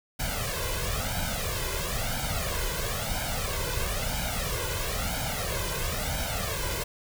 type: noise with flanger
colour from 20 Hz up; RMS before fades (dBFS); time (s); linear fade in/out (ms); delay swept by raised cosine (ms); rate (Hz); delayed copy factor
pink; -30; 0.19-6.84; 10; 1.3 to 2; 1; +0.85
effects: none

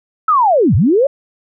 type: linear two-way sweep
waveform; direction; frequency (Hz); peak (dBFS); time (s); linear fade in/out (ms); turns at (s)
sine; down then up; 1327 to 80 to 582; -8; 0.28-1.07; 5; 0.75
effects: none

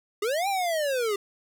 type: linear two-way sweep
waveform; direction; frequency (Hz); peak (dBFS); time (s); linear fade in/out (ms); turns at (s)
square; up then down; 390.7 to 809 to 390.7; -25; 0.22-1.16; 5; 0.48
effects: none

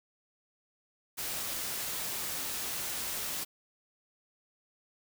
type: noise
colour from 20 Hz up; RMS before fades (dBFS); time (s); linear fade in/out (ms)
white; -36; 1.17-3.45; 20
effects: none

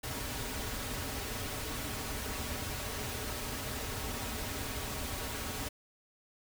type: noise with comb filter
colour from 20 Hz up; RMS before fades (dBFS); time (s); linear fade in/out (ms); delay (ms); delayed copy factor
pink; -38; 0.03-5.69; 10; 5.8; -0.6
effects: none

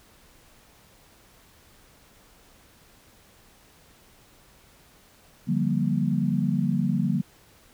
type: chord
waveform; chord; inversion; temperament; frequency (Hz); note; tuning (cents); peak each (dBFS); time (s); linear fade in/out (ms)
sine; G minor seventh; second; just; 147 / 176.4 / 196 / 235.2; D3 / F3 / G3 / Bb3; +2 / +18 / 0 / +16; -27; 5.47-7.22; 20
effects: pink hiss -56 dBFS RMS until 7.73 s

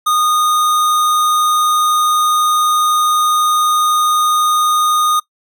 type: tone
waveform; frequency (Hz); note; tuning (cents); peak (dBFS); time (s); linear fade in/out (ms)
square; 1231; D#6; -19; -12; 0.06-5.2; 10
effects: noise-tail reverb RT60 0.1 s tail -20 dB re dry

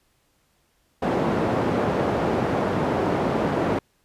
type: band-pass noise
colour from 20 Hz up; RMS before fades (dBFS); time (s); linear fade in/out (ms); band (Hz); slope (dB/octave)
white; -23; 1.02-3.79; 5; 110 to 620; 12
effects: pink hiss -66 dBFS RMS until 4.04 s + resampled to 32000 Hz

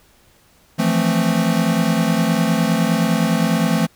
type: chord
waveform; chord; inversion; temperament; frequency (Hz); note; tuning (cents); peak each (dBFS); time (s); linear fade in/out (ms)
square; F major seventh; third; equal; 164.81 / 174.61 / 220 / 261.6; E3 / F3 / A3 / C4; 0 / 0 / 0 / 0; -22 / -21 / -20 / -24; 0.78-3.87; 20
effects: pink hiss -54 dBFS RMS until 3.95 s

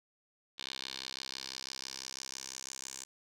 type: tone with band-pass filter sweep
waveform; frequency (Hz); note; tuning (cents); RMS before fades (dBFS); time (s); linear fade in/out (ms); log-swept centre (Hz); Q
10% pulse; 66; C2; +16; -44; 0.58-3.05; 10; 3800 to 7000; 3.1
effects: none

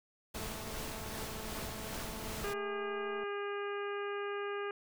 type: noise with tremolo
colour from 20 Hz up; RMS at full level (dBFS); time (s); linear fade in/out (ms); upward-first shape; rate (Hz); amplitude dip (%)
pink; -41; 0.34-2.54; 10; sine; 2.6; 30
type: click train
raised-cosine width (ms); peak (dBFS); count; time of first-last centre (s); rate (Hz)
1; -37; 633; 0.35-3.236; 219
type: harmonic tone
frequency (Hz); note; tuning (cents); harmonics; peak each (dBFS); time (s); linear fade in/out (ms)
405.7; G#4; -41; 1 / 2 / 3 / 4 / 5 / 6 / 7; -37 / -48 / -43 / -45 / -52 / -51 / -53; 2.44-4.71; 2
effects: none

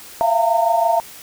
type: tone cluster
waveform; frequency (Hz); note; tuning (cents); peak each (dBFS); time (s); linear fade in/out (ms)
sine; 669 / 695 / 912; E5 / F5 / A#5; +25 / -9 / -38; -18; 0.21-1; 0
effects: white hiss -39 dBFS RMS until 1.22 s

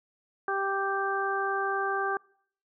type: harmonic tone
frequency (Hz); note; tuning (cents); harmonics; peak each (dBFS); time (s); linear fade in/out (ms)
392; G4; 0; 1 / 2 / 3 / 4; -32 / -32 / -32 / -32; 0.48-2.17; 2
effects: noise-tail reverb RT60 0.6 s tail -25 dB re dry

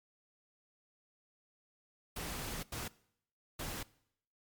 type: noise bursts at uneven times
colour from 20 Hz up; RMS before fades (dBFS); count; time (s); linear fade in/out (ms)
pink; -41; 3; 2.16-2.63 / 2.72-2.88 / 3.59-3.83; 5
effects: noise-tail reverb RT60 0.7 s tail -21 dB re dry + MP3 96 kbps

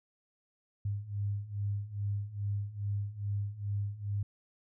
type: beating tone pair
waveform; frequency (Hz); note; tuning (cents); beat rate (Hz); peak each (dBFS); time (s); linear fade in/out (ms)
sine; 100.2 / 102.6; G2 / G#2; +38 / -21; 2.4; -37 / -34; 0.85-4.23; 5
effects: none

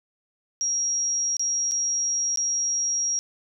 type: tone with dropouts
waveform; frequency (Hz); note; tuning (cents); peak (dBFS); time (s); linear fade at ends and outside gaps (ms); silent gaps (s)
sine; 5650; F8; +19; -22; 0.61-3.19; 0; 1.368-1.395 / 1.712-1.718 / 2.359-2.373
effects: none

